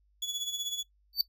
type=tone with tremolo; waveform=30% pulse; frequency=3402 Hz; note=G#7; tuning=41 cents sharp; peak=-28 dBFS; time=0.22-0.83 s; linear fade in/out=5 ms; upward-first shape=sine; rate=16 Hz; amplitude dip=65%
type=tone with exponential growth; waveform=square; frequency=4562 Hz; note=C#8; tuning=49 cents sharp; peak=-20 dBFS; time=1.13-1.21 s; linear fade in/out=1 ms; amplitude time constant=16 ms
effects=noise-tail reverb RT60 0.1 s tail -18 dB re dry + added 50 Hz sine -65 dBFS peak until 1.28 s